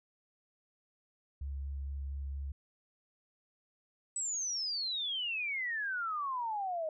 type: tone with vibrato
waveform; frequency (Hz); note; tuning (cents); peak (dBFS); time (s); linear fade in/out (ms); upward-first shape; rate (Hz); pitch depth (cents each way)
sine; 69.3; C#2; 0; -36; 1.41-2.52; 5; square; 4.3; 10
type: exponential sweep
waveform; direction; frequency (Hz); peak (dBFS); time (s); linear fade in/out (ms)
sine; down; 8050 to 614; -33; 4.16-6.89; 2
effects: none